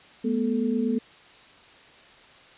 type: tone cluster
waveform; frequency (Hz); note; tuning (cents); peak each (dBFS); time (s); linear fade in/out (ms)
sine; 213.8 / 242.5 / 437.2; A3 / B3 / A4; -49 / -31 / -11; -28 / -24 / -30; 0.24-0.99; 10
effects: white hiss -51 dBFS RMS until 2.57 s + resampled to 8000 Hz